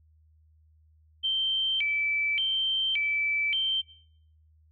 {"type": "tone with vibrato", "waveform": "sine", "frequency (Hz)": 2690, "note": "E7", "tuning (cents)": 34, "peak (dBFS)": -24, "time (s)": [1.23, 3.82], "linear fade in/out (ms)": 20, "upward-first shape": "square", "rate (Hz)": 0.87, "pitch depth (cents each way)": 260, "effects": ["noise-tail reverb RT60 0.7 s tail -22 dB re dry", "added 78 Hz sine -58 dBFS peak until 4.71 s"]}